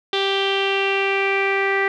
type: tone with low-pass filter sweep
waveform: sawtooth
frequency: 392 Hz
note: G4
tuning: in tune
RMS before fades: -20 dBFS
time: 0.13-1.88 s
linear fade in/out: 2 ms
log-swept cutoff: 3500 to 2000 Hz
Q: 5.8
effects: none